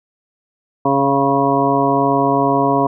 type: harmonic tone with a mistuned harmonic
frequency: 138.7 Hz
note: C#3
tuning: 1 cent sharp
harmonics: 1 / 2 / 3 / 4 / 5 / 7 / 8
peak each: -24 / -18 / -20 / -23 / -18 / -18 / -23 dBFS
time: 0.85-2.87 s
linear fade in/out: 5 ms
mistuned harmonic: 8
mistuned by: -26 cents
effects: none